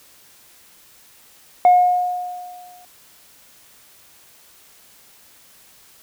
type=tone with exponential decay; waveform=sine; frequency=720 Hz; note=F#5; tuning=47 cents flat; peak=-5 dBFS; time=1.65-2.85 s; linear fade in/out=1 ms; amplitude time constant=260 ms; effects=tanh soft clip ceiling -6 dBFS + white hiss -50 dBFS RMS until 6.02 s